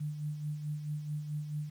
sine tone with tremolo, 150 Hz, D3, 37 cents sharp, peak -32 dBFS, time 0-1.7 s, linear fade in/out 10 ms, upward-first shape sine, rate 4.6 Hz, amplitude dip 55%, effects 10-bit

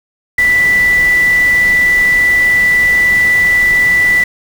sine tone in noise, 1975.5 Hz, B6, in tune, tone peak -7 dBFS, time 0.38-4.24 s, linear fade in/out 5 ms, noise pink, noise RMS -25 dBFS, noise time 0.38-4.24 s, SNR +15 dB, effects none

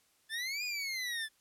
25% pulse exponential two-way sweep, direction up then down, 1730 to 2484 to 1730 Hz, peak -31 dBFS, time 0.29-1.29 s, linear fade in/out 50 ms, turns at 0.64 s, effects white hiss -70 dBFS RMS until 1.4 s + low-pass 12000 Hz 12 dB/octave

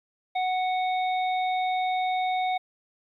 harmonic tone, 740 Hz, F#5, in tune, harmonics 1 / 3 / 5, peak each -24 / -34 / -38 dBFS, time 0.35-2.58 s, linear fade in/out 10 ms, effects 11-bit

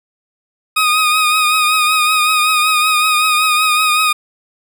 20% pulse tone with vibrato, 1244.5 Hz, D#6, in tune, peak -6 dBFS, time 0.76-4.13 s, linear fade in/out 10 ms, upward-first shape triangle, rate 5.3 Hz, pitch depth 43 cents each way, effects none

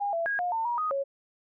sine tone with pitch steps, 811 / 670 / 1639 / 713 / 901 / 955 / 1247 / 552 Hz, G#5 / E5 / G#6 / F5 / A5 / A#5 / D#6 / C#5, -41 / +28 / -23 / +36 / +41 / +42 / +3 / -7 cents, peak -26 dBFS, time 0-1.04 s, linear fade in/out 20 ms, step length 130 ms, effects none

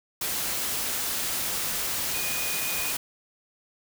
sine tone in noise, 2470 Hz, D#7, 13 cents flat, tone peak -34 dBFS, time 2.14-2.92 s, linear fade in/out 5 ms, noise white, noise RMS -29 dBFS, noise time 0.21-2.97 s, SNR -8 dB, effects none

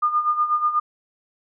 sine tone with tremolo, 1215 Hz, D#6, 42 cents flat, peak -15 dBFS, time 0.02-0.8 s, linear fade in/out 10 ms, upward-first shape sine, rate 8.2 Hz, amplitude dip 70%, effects none

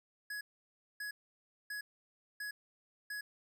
square tone bursts, 1678 Hz, G#6, 17 cents sharp, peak -40 dBFS, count 5, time 0.3-3.21 s, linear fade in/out 5 ms, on 110 ms, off 590 ms, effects none

